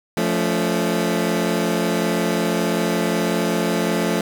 20% pulse chord, F augmented, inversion none, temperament equal with one note detuned, 174.61 / 220 / 282.7 Hz, F3 / A3 / C#4, 0 / 0 / +34 cents, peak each -17 / -17 / -21 dBFS, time 0.17-4.21 s, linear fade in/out 2 ms, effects none

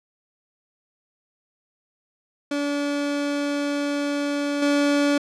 30% pulse tone with level steps, 287.4 Hz, D4, 37 cents flat, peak -20 / -15 dBFS, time 2.51-5.18 s, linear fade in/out 5 ms, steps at 4.62 s, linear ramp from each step 5 ms, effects low-pass 7000 Hz 12 dB/octave

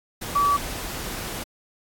sine tone in noise, 1147 Hz, D6, 41 cents flat, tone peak -17 dBFS, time 0.35-0.57 s, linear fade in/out 10 ms, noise pink, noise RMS -32 dBFS, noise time 0.21-1.44 s, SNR +12 dB, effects AAC 64 kbps

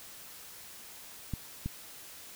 clicks, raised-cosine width 5 ms, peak -21 dBFS, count 2, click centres 1.337 / 1.66 s, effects white hiss -49 dBFS RMS until 2.35 s

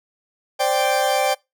40% pulse chord, C suspended second, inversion none, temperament equal, 523.3 / 587.3 / 784 Hz, C5 / D5 / G5, 0 / 0 / 0 cents, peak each -23 / -21 / -19 dBFS, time 0.59-1.35 s, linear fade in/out 20 ms, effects noise-tail reverb RT60 0.2 s tail -23 dB re dry

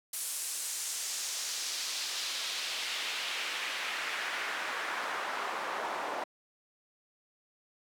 pink noise with band-pass filter sweep, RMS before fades -36 dBFS, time 0.13-6.24 s, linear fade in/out 5 ms, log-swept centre 10000 to 850 Hz, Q 1.3, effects high-pass 300 Hz 12 dB/octave

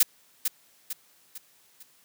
blue noise with echo, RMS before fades -18 dBFS, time 0-0.03 s, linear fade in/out 5 ms, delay 450 ms, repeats 4, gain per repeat -7 dB, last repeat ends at 1.83 s, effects white hiss -61 dBFS RMS until 2.04 s + high-pass 100 Hz 12 dB/octave

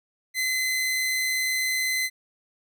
sawtooth tone, 2042 Hz, C7, 43 cents flat, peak -20 dBFS, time 0.34-2.1 s, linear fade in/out 50 ms, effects none

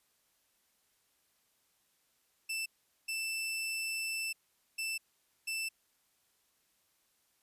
sawtooth tone bursts at uneven times, 2656 Hz, E7, 12 cents sharp, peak -31 dBFS, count 4, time 2.49-2.66 / 3.08-4.33 / 4.78-4.98 / 5.47-5.69 s, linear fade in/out 10 ms, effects white hiss -74 dBFS RMS until 7.42 s + resampled to 32000 Hz

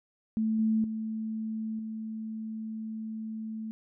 sine tone with level steps, 220 Hz, A3, in tune, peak -25 / -23 / -31 / -34 dBFS, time 0.37-3.71 s, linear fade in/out 0 ms, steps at 0.59 / 0.84 / 1.79 s, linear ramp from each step 2 ms, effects none

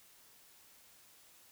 silence, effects white hiss -62 dBFS RMS until 1.51 s

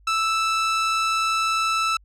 sawtooth tone, 1318.5 Hz, E6, in tune, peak -16 dBFS, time 0.07-1.97 s, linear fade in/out 5 ms, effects added 50 Hz sine -51 dBFS peak until 2.04 s + low-pass 7000 Hz 12 dB/octave

